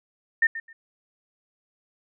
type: tone with echo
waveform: sine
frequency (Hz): 1816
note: A#6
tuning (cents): -46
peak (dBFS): -16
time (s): 0.42-0.47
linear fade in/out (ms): 5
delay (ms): 130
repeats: 2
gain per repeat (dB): -14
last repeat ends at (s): 0.73
effects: none